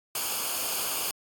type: noise with comb filter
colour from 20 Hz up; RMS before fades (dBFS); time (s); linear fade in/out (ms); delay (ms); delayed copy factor
white; -30; 0.15-1.11; 2; 0.52; -0.65
effects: AAC 64 kbps

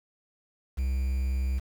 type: tone with quantisation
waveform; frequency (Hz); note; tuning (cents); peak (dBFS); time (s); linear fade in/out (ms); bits
triangle; 65.1; C2; -8; -23; 0.77-1.6; 20; 8
effects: none

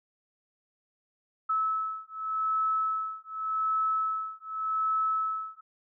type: beating tone pair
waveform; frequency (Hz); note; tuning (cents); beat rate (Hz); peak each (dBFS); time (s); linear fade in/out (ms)
sine; 1300 / 1300.86; E6 / E6; -24 / -23; 0.86; -30; 1.49-5.61; 10
effects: none

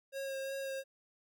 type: tone with vibrato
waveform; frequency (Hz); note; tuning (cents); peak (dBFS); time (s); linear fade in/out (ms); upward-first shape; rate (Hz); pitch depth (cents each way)
square; 541; C#5; -42; -38; 0.12-0.84; 50; sine; 2.8; 15
effects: none

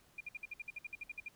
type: tone bursts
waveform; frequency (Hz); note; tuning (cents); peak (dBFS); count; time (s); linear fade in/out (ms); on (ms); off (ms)
sine; 2413; D7; +46; -40; 14; 0.18-1.285; 5; 26; 57
effects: pink hiss -67 dBFS RMS until 1.35 s

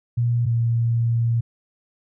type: tone pair in turn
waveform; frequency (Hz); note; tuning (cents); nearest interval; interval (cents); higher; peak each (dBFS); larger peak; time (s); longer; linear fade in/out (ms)
sine; 119.1 / 116.58; A#2 / A#2; +38 / +1; unison; 37; first; -17 / -17; neither; 0.17-0.46 / 0.46-1.41; second; 10
effects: none

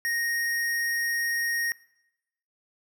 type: tone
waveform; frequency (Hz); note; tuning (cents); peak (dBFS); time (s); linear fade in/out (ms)
square; 1864.7; A#6; 0; -26; 0.05-1.72; 0
effects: noise-tail reverb RT60 0.9 s tail -21 dB re dry

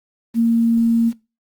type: tone with quantisation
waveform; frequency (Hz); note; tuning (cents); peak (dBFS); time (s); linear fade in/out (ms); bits
sine; 230.6; A#3; -19; -12; 0.34-1.13; 50; 7
effects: noise-tail reverb RT60 0.3 s tail -23 dB re dry + Opus 24 kbps

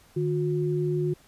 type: tone pair together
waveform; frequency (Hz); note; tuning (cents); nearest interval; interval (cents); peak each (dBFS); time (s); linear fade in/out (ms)
sine; 151.36 / 360; D#3 / F#4; -47 / -47; octave + minor third; 1500; -26; 0.16-1.14; 10
effects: pink hiss -57 dBFS RMS until 1.27 s + resampled to 32000 Hz

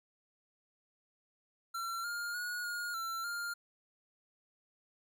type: tone with pitch steps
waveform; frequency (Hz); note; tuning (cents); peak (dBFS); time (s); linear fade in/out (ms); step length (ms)
square; 1360 / 1411 / 1451 / 1430 / 1350 / 1403; F6 / F6 / F#6 / F6 / E6 / F6; -46 / +17 / -34 / +41 / +41 / +8; -37; 1.74-3.54; 10; 300
effects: none

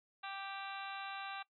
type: harmonic tone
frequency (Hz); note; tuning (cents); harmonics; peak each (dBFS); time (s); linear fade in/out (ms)
392; G4; 0; 2 / 3 / 4 / 5 / 6 / 7 / 8 / 9 / 10; -46 / -48 / -49 / -58 / -54 / -51 / -61 / -55 / -54; 0.23-1.43; 10
effects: noise-tail reverb RT60 0.1 s tail -20 dB re dry

